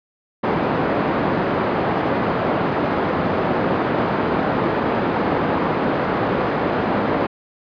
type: band-pass noise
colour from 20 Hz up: pink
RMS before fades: -20 dBFS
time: 0.43-7.27 s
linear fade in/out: 10 ms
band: 190 to 1200 Hz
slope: 12 dB/octave
effects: resampled to 11025 Hz